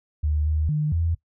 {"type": "tone with pitch steps", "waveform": "sine", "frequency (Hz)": [75.4, 77.3, 151.2, 83.4], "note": ["D2", "D#2", "D#3", "E2"], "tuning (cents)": [46, -11, -49, 21], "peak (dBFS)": -20, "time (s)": [0.23, 1.15], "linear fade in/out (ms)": 10, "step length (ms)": 230, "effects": ["noise-tail reverb RT60 0.1 s tail -19 dB re dry"]}